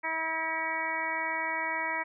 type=harmonic tone; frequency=321.9 Hz; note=E4; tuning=41 cents flat; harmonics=1 / 2 / 3 / 4 / 5 / 6 / 7; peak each=-45 / -40 / -34 / -41 / -40 / -34 / -35 dBFS; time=0.03-2.04 s; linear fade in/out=20 ms; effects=none